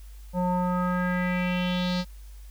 square tone with low-pass filter sweep, 180 Hz, F#3, 47 cents flat, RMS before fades -26 dBFS, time 0.33-2.05 s, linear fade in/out 50 ms, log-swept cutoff 750 to 4700 Hz, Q 4, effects added 50 Hz sine -41 dBFS peak until 2.5 s + white hiss -58 dBFS RMS until 2.5 s

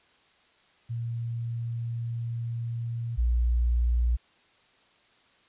sine tone pair in turn, 116.9 / 59.44 Hz, A#2 / A#1, +5 / +34 cents, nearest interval octave, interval 1171 cents, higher first, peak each -29 / -21 dBFS, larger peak second, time 0.89-3.17 / 3.17-4.17 s, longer first, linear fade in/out 20 ms, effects white hiss -62 dBFS RMS until 5.48 s + resampled to 8000 Hz

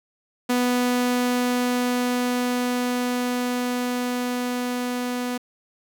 sawtooth tone with level ramp, 246.9 Hz, B3, in tune, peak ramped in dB -15 to -21 dBFS, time 0.49-5.38 s, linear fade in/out 10 ms, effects 9-bit

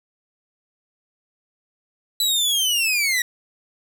sawtooth linear sweep, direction down, 3985 to 1897 Hz, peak -15 dBFS, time 2.2-3.22 s, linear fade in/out 2 ms, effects none

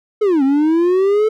triangle linear two-way sweep, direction down then up, 440 to 263.6 to 440 Hz, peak -9 dBFS, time 0.21-1.29 s, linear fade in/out 10 ms, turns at 0.43 s, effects none

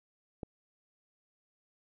click, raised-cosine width 2 ms, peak -25 dBFS, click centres 0.432 s, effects none

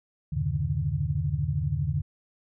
sine tone cluster, 78.3 / 96 / 117.5 / 138 / 150.7 Hz, D#2 / G2 / A#2 / C#3 / D3, +11 / -36 / +14 / -7 / +45 cents, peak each -32 / -32 / -35 / -30 / -29 dBFS, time 0.32-2.02 s, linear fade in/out 10 ms, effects none

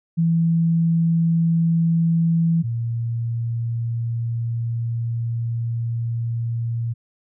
sine tone pair in turn, 166.1 / 116.47 Hz, E3 / A#2, +13 / -1 cents, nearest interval tritone, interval 614 cents, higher first, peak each -15 / -21 dBFS, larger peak first, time 0.17-2.63 / 2.63-6.94 s, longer second, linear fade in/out 20 ms, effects none

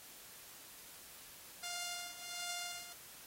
5% pulse tone with tremolo, 703 Hz, F5, 11 cents sharp, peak -28 dBFS, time 1.63-2.93 s, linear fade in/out 5 ms, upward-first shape triangle, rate 1.4 Hz, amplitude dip 80%, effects white hiss -55 dBFS RMS until 3.26 s + AAC 48 kbps

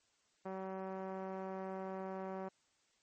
5% pulse tone with low-pass filter, 190 Hz, F#3, 46 cents sharp, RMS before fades -43 dBFS, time 0.45-2.49 s, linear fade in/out 10 ms, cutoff 700 Hz, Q 0.88, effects white hiss -75 dBFS RMS until 3.02 s + MP3 32 kbps

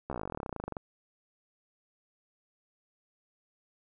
slowing click train, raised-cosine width 1 ms, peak -22 dBFS, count 26, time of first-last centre 0.1-0.768 s, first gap 14 ms, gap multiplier 1.05, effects none

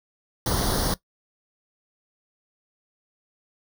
pink noise with comb filter, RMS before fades -24 dBFS, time 0.46-0.94 s, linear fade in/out 2 ms, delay 0.2 ms, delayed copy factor +0.85, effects noise-tail reverb RT60 0.1 s tail -17 dB re dry

